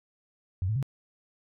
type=tone with pitch steps; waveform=sine; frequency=92.4 / 109.2 / 134.9 Hz; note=F#2 / A2 / C#3; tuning=-2 / -13 / -47 cents; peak=-25 dBFS; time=0.62-0.827 s; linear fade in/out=0 ms; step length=69 ms; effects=none